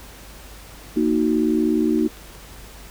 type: chord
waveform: sine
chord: D# minor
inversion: second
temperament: equal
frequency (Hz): 233.1 / 311.1 / 370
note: A#3 / D#4 / F#4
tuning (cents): 0 / 0 / 0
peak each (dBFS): -21 / -19 / -23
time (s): 0.96-2.08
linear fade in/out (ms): 10
type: click train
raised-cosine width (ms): 0.2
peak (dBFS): -28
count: 5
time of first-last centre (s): 1.81-2.531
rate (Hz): 5.55
effects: added 50 Hz sine -43 dBFS peak until 2.9 s + pink hiss -43 dBFS RMS until 2.9 s